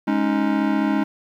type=chord; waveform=square; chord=Ab suspended fourth; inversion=none; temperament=just; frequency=207.7 / 276.9 / 311.5 Hz; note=Ab3 / Db4 / Eb4; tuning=0 / -2 / +2 cents; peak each=-23 dBFS; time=0.07-1.04 s; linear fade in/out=10 ms; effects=low-pass 2000 Hz 12 dB/octave + 9-bit